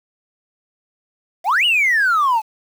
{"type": "exponential two-way sweep", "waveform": "triangle", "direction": "up then down", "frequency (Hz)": [647, 2989, 844], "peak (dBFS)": -10, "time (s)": [1.44, 2.42], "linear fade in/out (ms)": 50, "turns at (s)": 1.65, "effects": ["tanh soft clip ceiling -9 dBFS", "7-bit"]}